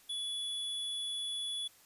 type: tone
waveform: square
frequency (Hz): 3414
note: G#7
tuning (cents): +47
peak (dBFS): -36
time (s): 0.09-1.68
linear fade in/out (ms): 10
effects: white hiss -62 dBFS RMS until 1.85 s + resampled to 32000 Hz